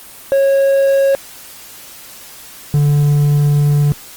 triangle tone pair in turn, 548 / 145.69 Hz, C#5 / D3, -20 / -14 cents, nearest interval octave + major seventh, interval 2294 cents, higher first, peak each -7 dBFS, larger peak neither, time 0.32-1.15 / 2.74-3.92 s, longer second, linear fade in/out 0 ms, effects white hiss -36 dBFS RMS until 4.16 s + Opus 24 kbps

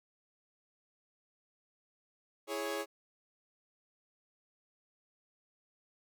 sawtooth chord, C# minor, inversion first, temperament equal, 329.6 / 415.3 / 554.4 Hz, E4 / G#4 / C#5, 0 / 0 / 0 cents, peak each -38 / -35 / -35 dBFS, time 2.47-2.86 s, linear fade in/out 50 ms, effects none

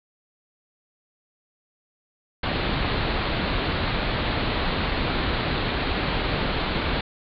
pink low-pass noise, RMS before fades -25 dBFS, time 2.43-7.01 s, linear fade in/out 5 ms, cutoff 4400 Hz, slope 96 dB/octave, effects none

